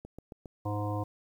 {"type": "click train", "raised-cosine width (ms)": 2, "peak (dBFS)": -30, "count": 4, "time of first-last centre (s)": [0.05, 0.458], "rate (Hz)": 7.36}
{"type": "harmonic tone", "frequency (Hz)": 103.83, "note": "G#2", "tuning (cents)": 0, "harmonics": [1, 3, 5, 7, 9, 10], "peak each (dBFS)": [-32, -37, -39, -40, -42, -42], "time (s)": [0.65, 1.04], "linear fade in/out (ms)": 10}
{"effects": ["10-bit"]}